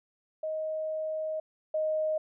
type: tone pair in turn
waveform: sine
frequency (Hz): 627 / 623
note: D#5 / D#5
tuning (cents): +13 / +2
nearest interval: unison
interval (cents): 11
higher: first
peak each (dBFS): -30 / -26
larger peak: second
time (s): 0.43-1.4 / 1.74-2.18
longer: first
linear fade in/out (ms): 5
effects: none